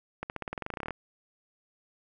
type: accelerating click train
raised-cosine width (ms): 0.5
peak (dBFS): -19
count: 17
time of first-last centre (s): 0.23-0.907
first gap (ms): 69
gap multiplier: 0.93
effects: none